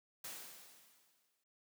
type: noise with exponential decay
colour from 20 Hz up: white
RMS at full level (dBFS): -45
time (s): 0.24-1.44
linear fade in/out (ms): 5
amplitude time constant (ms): 260
effects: noise-tail reverb RT60 0.1 s tail -25 dB re dry + high-pass 150 Hz 12 dB/octave